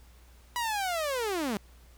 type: linear sweep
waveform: sawtooth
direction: down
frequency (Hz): 984 to 190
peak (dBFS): -25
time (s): 0.56-1.57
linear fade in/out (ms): 0
effects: added 60 Hz sine -53 dBFS peak until 1.97 s + pink hiss -61 dBFS RMS until 1.97 s